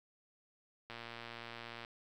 click train, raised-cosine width 0.3 ms, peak -30 dBFS, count 112, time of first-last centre 0.9-1.849 s, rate 117 Hz, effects 11-bit

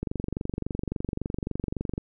click train, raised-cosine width 3 ms, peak -16 dBFS, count 47, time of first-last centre 0.03-1.979 s, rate 23.6 Hz, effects none

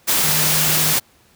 sine tone in noise, 155.56 Hz, D#3, in tune, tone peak -25 dBFS, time 0.23-0.94 s, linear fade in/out 20 ms, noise white, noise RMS -17 dBFS, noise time 0.07-1 s, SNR -11 dB, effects pink hiss -54 dBFS RMS until 1.35 s + high-pass 60 Hz 12 dB/octave

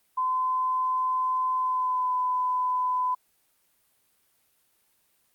sine tone with pitch glide, 1023 to 1005.4 Hz, C6 to B5, -39 to +31 cents, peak -23 dBFS, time 0.17-3.15 s, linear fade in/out 10 ms, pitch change -30 cents, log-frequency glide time 1.57-2.14 s, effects white hiss -68 dBFS RMS until 5.34 s + Opus 32 kbps

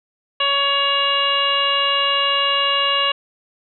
harmonic tone with a mistuned harmonic, 560 Hz, C#5, 18 cents sharp, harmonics 1 / 2 / 3 / 4 / 5 / 6 / 7, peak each -26 / -21 / -27 / -29 / -18 / -29 / -30 dBFS, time 0.4-3.12 s, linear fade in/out 5 ms, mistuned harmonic 5, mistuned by +16 cents, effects none

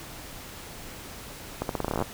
accelerating click train, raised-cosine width 1 ms, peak -13 dBFS, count 14, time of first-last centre 1.62-2.023 s, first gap 72 ms, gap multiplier 0.84, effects pink hiss -42 dBFS RMS until 2.13 s

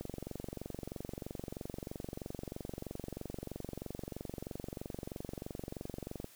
click train, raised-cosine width 2 ms, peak -27 dBFS, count 145, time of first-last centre 0.01-6.244 s, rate 23.1 Hz, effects white hiss -59 dBFS RMS until 6.35 s

